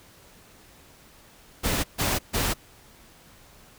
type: noise bursts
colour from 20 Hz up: pink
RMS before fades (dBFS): -25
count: 3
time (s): 1.63-2.54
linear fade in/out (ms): 20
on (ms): 210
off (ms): 140
effects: pink hiss -53 dBFS RMS until 3.78 s